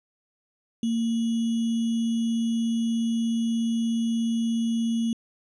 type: tone with sample-and-hold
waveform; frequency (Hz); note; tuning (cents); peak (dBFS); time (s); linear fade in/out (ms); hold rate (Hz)
sine; 229.2; A#3; -29; -22; 0.83-5.13; 2; 3150
effects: resampled to 22050 Hz